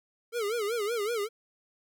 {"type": "tone with vibrato", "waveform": "square", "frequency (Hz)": 440, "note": "A4", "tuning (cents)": 0, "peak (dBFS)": -29, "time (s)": [0.32, 1.29], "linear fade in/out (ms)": 50, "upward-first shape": "sine", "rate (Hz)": 5.3, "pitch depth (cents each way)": 160, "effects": []}